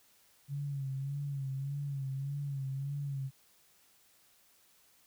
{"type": "tone with vibrato", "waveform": "sine", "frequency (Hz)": 138.59, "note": "C#3", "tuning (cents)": 0, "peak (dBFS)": -34, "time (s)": [0.48, 3.31], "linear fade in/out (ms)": 50, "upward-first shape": "sine", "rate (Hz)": 1.7, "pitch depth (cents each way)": 59, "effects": ["white hiss -66 dBFS RMS until 5.06 s"]}